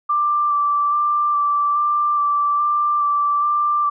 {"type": "tone with vibrato", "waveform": "sine", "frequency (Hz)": 1174.7, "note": "D6", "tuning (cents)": 0, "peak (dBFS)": -15, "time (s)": [0.09, 3.9], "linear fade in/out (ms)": 10, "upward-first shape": "square", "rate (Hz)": 1.2, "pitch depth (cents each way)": 12, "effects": []}